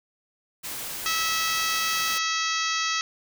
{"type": "noise", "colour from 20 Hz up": "white", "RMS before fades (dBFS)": -34, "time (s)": [0.63, 2.19], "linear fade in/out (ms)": 20}
{"type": "harmonic tone", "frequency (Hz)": 650, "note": "E5", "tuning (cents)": -24, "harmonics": [2, 3, 4, 5, 6, 7, 8, 9, 10], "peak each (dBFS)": [-29, -31, -32, -33, -34, -34, -35, -36, -36], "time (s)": [1.06, 3.01], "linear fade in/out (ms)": 0}
{"effects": []}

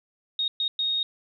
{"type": "tone bursts at uneven times", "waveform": "sine", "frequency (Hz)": 3729, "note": "A#7", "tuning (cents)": 0, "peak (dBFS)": -23, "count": 3, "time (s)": [[0.39, 0.48], [0.6, 0.68], [0.79, 1.03]], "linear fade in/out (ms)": 2, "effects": []}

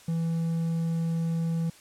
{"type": "tone", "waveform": "triangle", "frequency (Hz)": 165.3, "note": "E3", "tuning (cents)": 5, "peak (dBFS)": -23, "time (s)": [0.08, 1.7], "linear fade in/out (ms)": 5, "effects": ["white hiss -53 dBFS RMS until 1.8 s", "low-pass 10000 Hz 12 dB/octave"]}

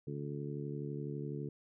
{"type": "harmonic tone", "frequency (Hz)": 72, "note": "D2", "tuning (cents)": -34, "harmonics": [2, 3, 4, 5, 6], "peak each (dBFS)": [-40, -47, -46, -46, -46], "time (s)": [0.07, 1.49], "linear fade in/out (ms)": 5, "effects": []}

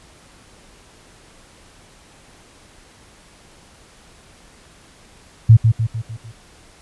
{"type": "tone with echo", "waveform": "sine", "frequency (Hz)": 112.5, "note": "A2", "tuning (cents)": 39, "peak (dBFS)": -3, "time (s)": [5.49, 5.57], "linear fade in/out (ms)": 10, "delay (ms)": 150, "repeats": 5, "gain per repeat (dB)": -6, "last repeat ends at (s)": 6.32, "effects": ["pink hiss -48 dBFS RMS until 6.81 s", "resampled to 24000 Hz"]}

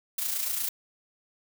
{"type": "noise with amplitude modulation", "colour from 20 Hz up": "blue", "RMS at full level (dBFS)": -28, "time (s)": [0.18, 0.69], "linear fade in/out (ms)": 5, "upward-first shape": "sine", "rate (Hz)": 28.4, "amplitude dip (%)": 50, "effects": []}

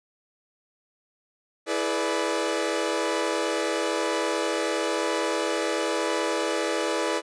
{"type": "chord", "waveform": "sawtooth", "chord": "E dominant seventh", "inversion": "none", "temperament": "equal with one note detuned", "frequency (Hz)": [329.6, 424.8, 493.9, 587.3], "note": ["E4", "G#4", "B4", "D5"], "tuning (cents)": [0, 39, 0, 0], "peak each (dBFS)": -26, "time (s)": [1.66, 7.22], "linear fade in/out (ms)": 50, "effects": ["resampled to 22050 Hz"]}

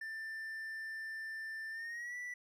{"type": "tone with pitch glide", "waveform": "triangle", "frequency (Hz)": [1780, 1963.7], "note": ["A6", "B6"], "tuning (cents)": [20, -10], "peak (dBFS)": -39, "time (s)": [0.01, 2.34], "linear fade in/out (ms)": 5, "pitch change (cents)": 170, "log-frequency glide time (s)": [1.71, 2.16], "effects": []}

